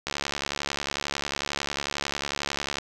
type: click train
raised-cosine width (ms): 0.2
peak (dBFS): -10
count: 194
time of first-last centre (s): 0.07-2.784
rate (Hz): 71.1
effects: none